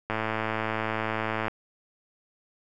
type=click train; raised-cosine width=0.5 ms; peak=-13 dBFS; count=153; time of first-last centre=0.1-1.482 s; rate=110 Hz; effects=none